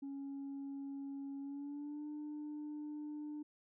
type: tone with pitch glide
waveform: sine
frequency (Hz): 277.1 to 298.7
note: C#4 to D4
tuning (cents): -1 to +29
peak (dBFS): -40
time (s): 0.02-3.43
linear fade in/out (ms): 10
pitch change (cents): +130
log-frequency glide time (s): 1.4-2.05
effects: tanh soft clip ceiling -40 dBFS

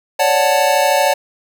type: chord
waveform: square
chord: D major seventh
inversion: third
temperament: equal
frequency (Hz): 554.4 / 587.3 / 740 / 880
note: C#5 / D5 / F#5 / A5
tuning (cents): 0 / 0 / 0 / 0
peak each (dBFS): -18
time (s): 0.19-1.14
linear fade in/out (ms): 10
effects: none

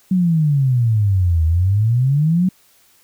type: exponential two-way sweep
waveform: sine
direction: down then up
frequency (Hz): 190 to 78.6 to 190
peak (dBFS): -12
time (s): 0.11-2.49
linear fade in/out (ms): 5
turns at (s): 1.45
effects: white hiss -54 dBFS RMS until 3.03 s

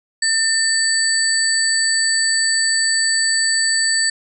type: tone cluster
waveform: sine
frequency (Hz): 1795 / 4567 / 7920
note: A6 / D8 / B8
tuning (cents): +34 / -49 / +4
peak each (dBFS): -19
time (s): 0.22-4.1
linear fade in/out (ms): 5
effects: none

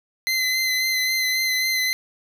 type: tone with vibrato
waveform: 25% pulse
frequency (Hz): 2049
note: C7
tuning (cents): -37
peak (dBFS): -16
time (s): 0.27-1.93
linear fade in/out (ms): 0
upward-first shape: sine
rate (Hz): 3.7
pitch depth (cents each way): 22
effects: none

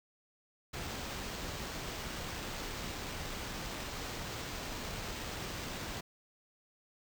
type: noise with sample-and-hold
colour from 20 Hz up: pink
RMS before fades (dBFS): -41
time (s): 0.73-6.01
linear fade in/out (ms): 10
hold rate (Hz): 11025
effects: none

